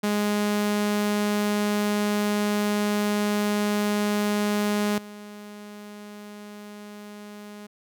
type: tone with level steps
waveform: sawtooth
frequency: 207.5 Hz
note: G#3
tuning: 1 cent flat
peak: -18 / -35 dBFS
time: 0.03-7.67 s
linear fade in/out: 10 ms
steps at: 4.98 s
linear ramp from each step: 2 ms
effects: none